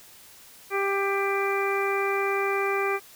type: harmonic tone with a mistuned harmonic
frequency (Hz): 394.8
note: G4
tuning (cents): +12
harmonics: 1 / 2 / 3 / 4 / 5 / 6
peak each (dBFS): -26 / -32 / -30 / -35 / -34 / -31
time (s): 0.7-3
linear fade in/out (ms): 50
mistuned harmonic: 5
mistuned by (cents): +19
effects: white hiss -50 dBFS RMS until 3.15 s